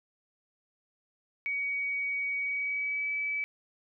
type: tone with pitch glide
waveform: sine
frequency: 2255 to 2296 Hz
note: C#7 to D7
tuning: +29 to -40 cents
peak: -29 dBFS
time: 1.46-3.44 s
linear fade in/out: 0 ms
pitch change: +31 cents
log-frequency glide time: 2.4-3.11 s
effects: none